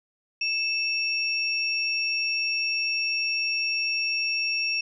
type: tone pair together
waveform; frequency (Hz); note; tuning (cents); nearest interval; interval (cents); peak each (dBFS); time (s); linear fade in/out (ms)
sine; 2637 / 5552; E7 / F8; 0 / -11; octave + minor second; 1289; -25 / -29; 0.41-4.81; 5
effects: none